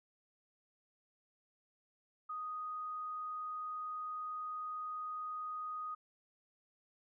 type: tone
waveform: sine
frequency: 1244.5 Hz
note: D#6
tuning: in tune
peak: -39 dBFS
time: 2.29-5.95 s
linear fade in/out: 10 ms
effects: none